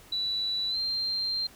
sine tone with pitch glide, 3951 to 4167 Hz, B7 to C8, 0 to -8 cents, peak -27 dBFS, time 0.12-1.47 s, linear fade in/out 5 ms, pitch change +92 cents, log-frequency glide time 0.69-0.78 s, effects pink hiss -53 dBFS RMS until 1.55 s

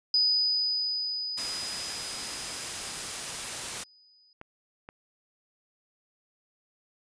sine tone with exponential decay, 4978 Hz, D#8, in tune, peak -20 dBFS, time 0.14-4.33 s, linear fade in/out 2 ms, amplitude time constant 910 ms
white noise, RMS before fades -35 dBFS, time 1.37-3.84 s, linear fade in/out 10 ms
clicks, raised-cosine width 0.5 ms, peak -28 dBFS, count 2, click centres 4.414 / 4.889 s
effects resampled to 22050 Hz

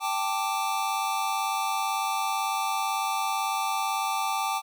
square chord, G suspended second, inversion none, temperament just, 784 / 882 / 1176 Hz, G5 / A5 / D6, 0 / +4 / +2 cents, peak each -31 dBFS, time 0-4.62 s, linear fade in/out 50 ms, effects none

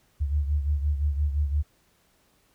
sine beating tone pair, 72.2 / 78 Hz, D2 / D#2, -29 / +5 cents, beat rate 5.8 Hz, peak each -23 / -30 dBFS, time 0.2-1.63 s, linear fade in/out 20 ms, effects pink hiss -65 dBFS RMS until 2.54 s

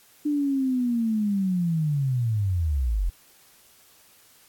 sine linear sweep, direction down, 299.4 to 39.71 Hz, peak -21 dBFS, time 0.25-3.1 s, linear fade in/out 10 ms, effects white hiss -56 dBFS RMS until 4.48 s + AAC 64 kbps

